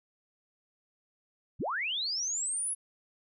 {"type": "linear sweep", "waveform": "sine", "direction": "up", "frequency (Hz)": [41.2, 10600], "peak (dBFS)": -30, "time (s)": [1.59, 2.75], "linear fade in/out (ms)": 20, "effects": []}